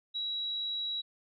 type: tone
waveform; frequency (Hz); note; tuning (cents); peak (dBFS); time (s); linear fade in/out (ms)
sine; 3883; B7; -30; -32; 0.14-1.02; 20
effects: none